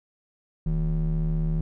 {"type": "ring-modulated tone", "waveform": "triangle", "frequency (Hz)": 98.7, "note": "G2", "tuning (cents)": 12, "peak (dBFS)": -17, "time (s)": [0.66, 1.61], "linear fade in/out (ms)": 5, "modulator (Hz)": 61.2, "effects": []}